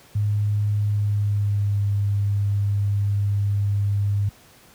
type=tone with pitch glide; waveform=sine; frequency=103.83 to 101.22 Hz; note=G#2 to G#2; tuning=0 to -44 cents; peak=-18 dBFS; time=0.15-4.29 s; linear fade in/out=5 ms; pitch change=-44 cents; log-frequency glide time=0.82-1.86 s; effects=pink hiss -51 dBFS RMS until 4.74 s + high-pass 60 Hz 12 dB/octave